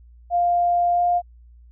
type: tone with pitch glide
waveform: sine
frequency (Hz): 700 to 704.5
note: F5 to F5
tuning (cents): +4 to +15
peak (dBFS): -16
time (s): 0.3-1.22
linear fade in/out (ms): 50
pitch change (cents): +11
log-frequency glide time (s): 0.93-1.02
effects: added 59 Hz sine -45 dBFS peak until 1.71 s